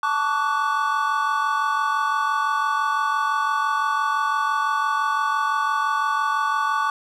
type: chord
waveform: triangle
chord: D major seventh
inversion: second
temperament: equal with one note detuned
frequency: 880 / 1128.8 / 1174.7 / 1480 Hz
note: A5 / C#6 / D6 / F#6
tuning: 0 / +31 / 0 / 0 cents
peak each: -24 / -21 / -25 / -25 dBFS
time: 0.03-6.9 s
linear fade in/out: 2 ms
effects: none